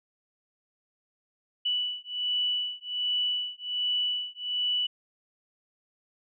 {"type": "beating tone pair", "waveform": "sine", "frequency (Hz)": [2961, 2962.3], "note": ["F#7", "F#7"], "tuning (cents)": [1, 1], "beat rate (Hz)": 1.3, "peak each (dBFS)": -30, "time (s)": [1.65, 4.87], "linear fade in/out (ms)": 10, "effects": []}